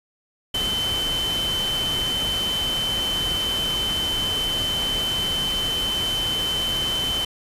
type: tone in noise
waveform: sine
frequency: 3065 Hz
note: G7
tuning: 40 cents flat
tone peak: -22 dBFS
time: 0.54-7.25 s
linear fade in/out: 5 ms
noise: pink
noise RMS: -30 dBFS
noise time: 0.54-7.25 s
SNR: +5 dB
effects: resampled to 32000 Hz